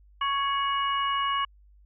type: harmonic tone with a mistuned harmonic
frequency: 556 Hz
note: C#5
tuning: 5 cents sharp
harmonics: 2 / 3 / 4 / 5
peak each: -25 / -36 / -38 / -32 dBFS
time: 0.21-1.45 s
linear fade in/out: 5 ms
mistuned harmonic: 5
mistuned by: +74 cents
effects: added 50 Hz sine -53 dBFS peak until 1.85 s